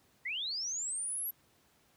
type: linear sweep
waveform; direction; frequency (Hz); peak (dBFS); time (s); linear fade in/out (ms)
sine; up; 1900 to 11840; -34; 0.25-1.31; 10
effects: pink hiss -68 dBFS RMS until 1.96 s + high-pass 80 Hz 12 dB/octave